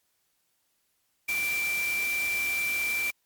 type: tone in noise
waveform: sine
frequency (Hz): 2349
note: D7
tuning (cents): 0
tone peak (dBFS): -26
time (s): 1.28-3.11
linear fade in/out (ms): 10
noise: white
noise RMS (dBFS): -36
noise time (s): 1.28-3.11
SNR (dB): +7
effects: white hiss -73 dBFS RMS until 3.25 s + MP3 96 kbps